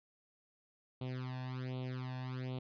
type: tone with flanger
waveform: sawtooth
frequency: 128 Hz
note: C3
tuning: 38 cents flat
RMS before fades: -41 dBFS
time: 1.01-2.59 s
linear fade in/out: 5 ms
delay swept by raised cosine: 0.29 to 1.16 ms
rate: 1.3 Hz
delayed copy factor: +1
effects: resampled to 11025 Hz